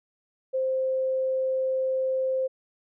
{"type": "tone", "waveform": "sine", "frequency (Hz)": 523.3, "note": "C5", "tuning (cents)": 0, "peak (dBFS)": -23, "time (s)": [0.53, 2.48], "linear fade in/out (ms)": 20, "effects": []}